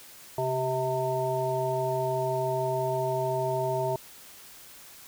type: harmonic tone with a mistuned harmonic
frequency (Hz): 129.5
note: C3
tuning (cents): -17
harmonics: 1 / 3 / 5 / 7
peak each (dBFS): -33 / -31 / -29 / -32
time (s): 0.38-3.96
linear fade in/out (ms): 2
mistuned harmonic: 1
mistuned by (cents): +42
effects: white hiss -49 dBFS RMS until 5.07 s